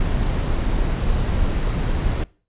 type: noise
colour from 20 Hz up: brown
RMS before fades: -20 dBFS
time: 0-2.24 s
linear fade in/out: 5 ms
effects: noise-tail reverb RT60 0.4 s tail -22 dB re dry + resampled to 8000 Hz